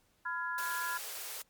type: chord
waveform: sine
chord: F diminished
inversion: second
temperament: just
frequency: 1005.8 / 1396.9 / 1676.3 Hz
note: Cb6 / F6 / Ab6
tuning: +31 / 0 / +16 cents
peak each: -38 dBFS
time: 0.25-0.98 s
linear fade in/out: 10 ms
type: high-pass noise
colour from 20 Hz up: white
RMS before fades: -42 dBFS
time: 0.58-1.42 s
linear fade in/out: 2 ms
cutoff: 380 Hz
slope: 96 dB/octave
effects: pink hiss -71 dBFS RMS until 1.49 s + MP3 96 kbps